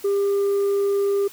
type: tone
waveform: sine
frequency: 399.8 Hz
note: G4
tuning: 34 cents sharp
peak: -15 dBFS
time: 0.04-1.28 s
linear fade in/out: 10 ms
effects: tanh soft clip ceiling -17 dBFS + white hiss -44 dBFS RMS until 1.32 s